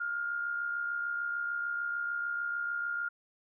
sine tone with amplitude modulation, 1410 Hz, F6, 16 cents sharp, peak -29 dBFS, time 0-3.09 s, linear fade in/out 10 ms, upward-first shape sine, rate 66.7 Hz, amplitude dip 50%, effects none

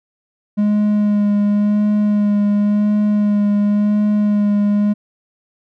triangle tone with vibrato, 207.2 Hz, G#3, 4 cents flat, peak -10 dBFS, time 0.57-4.94 s, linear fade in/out 20 ms, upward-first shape sine, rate 0.93 Hz, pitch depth 17 cents each way, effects none

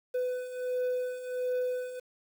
triangle beating tone pair, 499.7 / 501.1 Hz, B4 / B4, +20 / +25 cents, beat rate 1.4 Hz, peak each -34 / -29 dBFS, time 0.14-2 s, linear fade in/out 10 ms, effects 9-bit

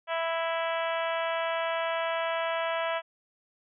harmonic tone, 330 Hz, E4, 2 cents sharp, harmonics 2 / 3 / 4 / 5 / 6 / 7 / 8 / 9 / 10, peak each -30 / -34 / -36 / -38 / -40 / -41 / -42 / -43 / -44 dBFS, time 0.07-3.02 s, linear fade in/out 50 ms, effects none

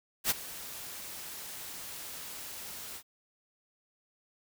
white noise with ADSR envelope, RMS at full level -26 dBFS, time 0.24-3.03 s, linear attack 63 ms, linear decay 24 ms, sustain -17 dB, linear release 69 ms, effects none

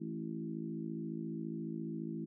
harmonic tone with a mistuned harmonic, 54.5 Hz, A1, 16 cents flat, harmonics 3 / 4 / 5 / 6 / 7, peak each -43 / -42 / -47 / -43 / -54 dBFS, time 0-2.26 s, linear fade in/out 20 ms, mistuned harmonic 6, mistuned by +18 cents, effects none

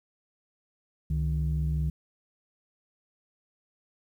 sine tone pair together, 68.6 / 153.8 Hz, C#2 / D#3, -17 / -20 cents, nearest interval octave + major second, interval 1397 cents, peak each -26 / -27 dBFS, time 1.1-1.9 s, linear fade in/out 5 ms, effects tanh soft clip ceiling -20 dBFS + 10-bit

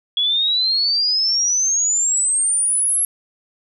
sine exponential sweep, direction up, 3344 to 11280 Hz, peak -15 dBFS, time 0.17-3.05 s, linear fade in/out 2 ms, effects none

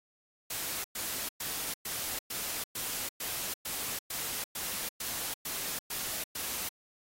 white noise bursts, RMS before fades -36 dBFS, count 14, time 0.5-6.69 s, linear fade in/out 5 ms, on 340 ms, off 110 ms, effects AAC 48 kbps

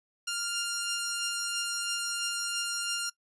10% pulse tone pair together, 1399 / 2801 Hz, F6 / F7, +3 / +4 cents, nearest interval octave, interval 1201 cents, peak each -23 / -29 dBFS, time 0.27-3.1 s, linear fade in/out 10 ms, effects noise-tail reverb RT60 0.1 s tail -21 dB re dry + resampled to 24000 Hz

